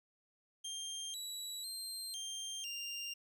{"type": "tone with pitch steps", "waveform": "25% pulse", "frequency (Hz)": [3189, 3915, 4169, 3179, 2793], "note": ["G7", "B7", "C8", "G7", "F7"], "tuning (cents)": [29, -16, -7, 24, -1], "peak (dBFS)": -37, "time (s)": [0.64, 3.14], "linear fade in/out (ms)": 10, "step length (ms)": 500, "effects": ["13-bit"]}